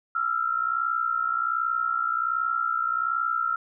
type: tone pair together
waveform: sine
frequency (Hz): 1318.5 / 1379.8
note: E6 / F6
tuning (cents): 0 / -21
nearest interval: minor second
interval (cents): 79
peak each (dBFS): -26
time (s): 0.15-3.56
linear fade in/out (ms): 5
effects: none